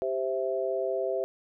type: chord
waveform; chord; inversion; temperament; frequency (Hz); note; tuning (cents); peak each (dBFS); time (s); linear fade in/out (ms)
sine; C major; second; equal; 392 / 523.3 / 659.3; G4 / C5 / E5; 0 / 0 / 0; -31; 0.02-1.24; 0
effects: none